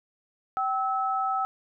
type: tone pair together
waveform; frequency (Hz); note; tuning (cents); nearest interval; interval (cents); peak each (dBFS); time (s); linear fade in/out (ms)
sine; 771.8 / 1300; G5 / E6; -27 / -24; major sixth; 903; -27 / -27; 0.57-1.45; 0
effects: none